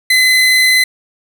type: tone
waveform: 30% pulse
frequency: 2031 Hz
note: B6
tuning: 48 cents sharp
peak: -5 dBFS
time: 0.1-0.84 s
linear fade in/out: 5 ms
effects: none